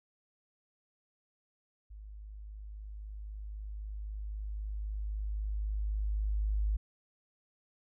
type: tone with level ramp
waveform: sine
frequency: 51.91 Hz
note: G#1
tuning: in tune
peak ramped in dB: -45 to -27 dBFS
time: 1.9-6.77 s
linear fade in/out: 10 ms
effects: none